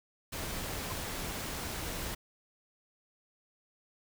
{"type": "noise", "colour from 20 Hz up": "pink", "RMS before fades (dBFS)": -38, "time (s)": [0.32, 2.15], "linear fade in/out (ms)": 10}
{"type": "tone with exponential growth", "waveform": "sine", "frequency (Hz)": 1033, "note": "C6", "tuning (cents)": -22, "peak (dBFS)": -35, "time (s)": [0.83, 0.92], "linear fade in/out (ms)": 0, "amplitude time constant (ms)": 18}
{"effects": []}